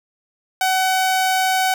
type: tone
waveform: sawtooth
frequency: 753 Hz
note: F#5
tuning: 30 cents sharp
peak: -12 dBFS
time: 0.61-1.74 s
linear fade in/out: 2 ms
effects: none